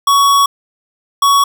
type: tone pair in turn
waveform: square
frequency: 1120 / 1120 Hz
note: C#6 / C#6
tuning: +18 / +18 cents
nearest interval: unison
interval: 0 cents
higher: neither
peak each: -8 dBFS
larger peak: neither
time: 0.07-0.46 / 1.22-1.44 s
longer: first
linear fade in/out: 5 ms
effects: none

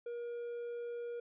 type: tone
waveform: triangle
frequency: 475.4 Hz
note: A#4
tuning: 34 cents sharp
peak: -37 dBFS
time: 0.06-1.2 s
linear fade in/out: 5 ms
effects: resampled to 8000 Hz

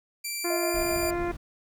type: tone with pitch glide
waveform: 10% pulse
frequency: 2349 to 2386 Hz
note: D7 to D7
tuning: 0 to +27 cents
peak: -22 dBFS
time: 0.24-1.11 s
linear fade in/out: 10 ms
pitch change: +27 cents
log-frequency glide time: 0.44-0.75 s
type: harmonic tone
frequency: 347.3 Hz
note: F4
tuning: 10 cents flat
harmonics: 1 / 2 / 3 / 4 / 5 / 6 / 7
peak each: -28 / -34 / -38 / -40 / -42 / -44 / -45 dBFS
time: 0.44-1.32 s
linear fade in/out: 10 ms
type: tone with tremolo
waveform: sine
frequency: 640 Hz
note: D#5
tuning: 49 cents sharp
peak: -28 dBFS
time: 0.5-1.14 s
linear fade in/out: 5 ms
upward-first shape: square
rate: 7.6 Hz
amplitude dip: 50%
type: noise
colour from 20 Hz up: brown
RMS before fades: -37 dBFS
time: 0.74-1.37 s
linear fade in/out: 10 ms
effects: none

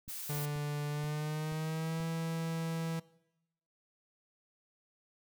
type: click train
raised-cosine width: 5 ms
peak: -38 dBFS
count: 5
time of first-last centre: 0.08-2.003 s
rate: 2.08 Hz
type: noise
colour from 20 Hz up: blue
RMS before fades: -42 dBFS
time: 0.08-0.46 s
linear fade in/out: 10 ms
type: tone with pitch glide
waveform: 45% pulse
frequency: 146.83 to 163.86 Hz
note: D3 to E3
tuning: 0 to -10 cents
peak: -34 dBFS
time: 0.29-3 s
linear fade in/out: 10 ms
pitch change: +190 cents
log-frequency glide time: 0.89-2.03 s
effects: noise-tail reverb RT60 0.9 s tail -21 dB re dry

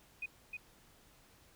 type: tone with echo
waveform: sine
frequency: 2489 Hz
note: D#7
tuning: in tune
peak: -37 dBFS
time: 0.22-0.26 s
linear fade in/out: 5 ms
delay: 310 ms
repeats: 1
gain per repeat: -3 dB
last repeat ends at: 0.57 s
effects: pink hiss -64 dBFS RMS until 1.55 s

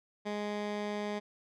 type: tone with low-pass filter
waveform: 15% pulse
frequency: 207.7 Hz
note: G#3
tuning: in tune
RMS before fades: -36 dBFS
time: 0.25-1.2 s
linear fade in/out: 20 ms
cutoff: 4600 Hz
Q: 0.65
effects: none

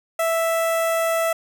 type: tone with notch filter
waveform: sawtooth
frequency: 659.3 Hz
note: E5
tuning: in tune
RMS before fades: -21 dBFS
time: 0.19-1.33 s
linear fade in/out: 5 ms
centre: 4400 Hz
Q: 1
effects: none

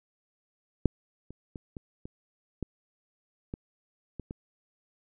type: clicks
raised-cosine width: 3 ms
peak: -8 / -30 / -26 / -26 / -27 / -19 / -22 / -24 / -24 dBFS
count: 9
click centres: 0.857 / 1.306 / 1.558 / 1.768 / 2.055 / 2.627 / 3.539 / 4.197 / 4.309 s
effects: none

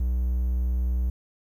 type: tone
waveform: triangle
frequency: 61.74 Hz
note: B1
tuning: in tune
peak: -20 dBFS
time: 0-1.1 s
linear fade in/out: 5 ms
effects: 10-bit

